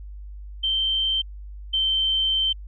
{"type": "tone pair in turn", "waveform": "sine", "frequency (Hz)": [3122, 3109], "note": ["G7", "G7"], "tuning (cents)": [-8, -15], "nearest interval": "unison", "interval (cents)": 7, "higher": "first", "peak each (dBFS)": [-20, -19], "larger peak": "second", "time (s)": [[0.63, 1.22], [1.73, 2.53]], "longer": "second", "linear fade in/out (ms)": 10, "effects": ["added 50 Hz sine -35 dBFS peak until 2.67 s"]}